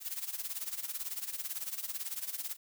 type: noise with tremolo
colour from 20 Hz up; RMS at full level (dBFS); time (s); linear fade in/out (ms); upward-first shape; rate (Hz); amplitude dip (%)
blue; -36; 0-2.57; 50; sine; 18; 80
effects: none